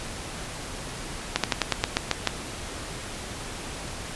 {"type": "slowing click train", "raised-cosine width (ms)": 0.2, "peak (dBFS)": -3, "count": 9, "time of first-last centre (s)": [1.36, 2.273], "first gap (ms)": 77, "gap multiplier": 1.11, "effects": ["pink hiss -36 dBFS RMS until 4.15 s", "resampled to 24000 Hz"]}